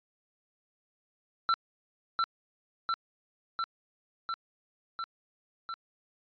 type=tone with echo; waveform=square; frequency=1343 Hz; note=E6; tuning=32 cents sharp; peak=-24 dBFS; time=1.49-1.54 s; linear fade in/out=0 ms; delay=700 ms; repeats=6; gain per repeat=-2 dB; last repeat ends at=5.74 s; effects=resampled to 11025 Hz